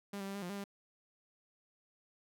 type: tone with pitch steps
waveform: sawtooth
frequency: 200.8 / 195.4 / 197 / 201.4 / 176.7 / 200.8 / 199.3 Hz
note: G3 / G3 / G3 / G3 / F3 / G3 / G3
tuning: +42 / -5 / +9 / +47 / +21 / +42 / +29 cents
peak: -36 dBFS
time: 0.13-0.641 s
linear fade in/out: 5 ms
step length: 73 ms
effects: none